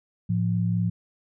sine tone pair together, 110 / 174.61 Hz, A2 / F3, 0 / 0 cents, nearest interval minor sixth, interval 800 cents, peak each -24 dBFS, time 0.29-0.9 s, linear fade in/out 10 ms, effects none

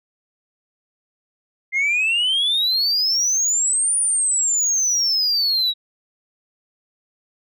sine exponential two-way sweep, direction up then down, 2083 to 9570 to 3820 Hz, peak -14 dBFS, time 1.72-5.74 s, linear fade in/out 50 ms, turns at 3.98 s, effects tanh soft clip ceiling -15 dBFS

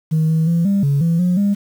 sine tone with pitch steps, 158.1 / 160.3 / 168.7 / 198.9 / 141.1 / 167.2 / 179.2 / 201.8 Hz, D#3 / E3 / E3 / G3 / C#3 / E3 / F3 / G#3, +28 / -48 / +40 / +25 / +31 / +25 / +45 / -49 cents, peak -11 dBFS, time 0.11-1.55 s, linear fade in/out 20 ms, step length 180 ms, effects tanh soft clip ceiling -10 dBFS + 7-bit

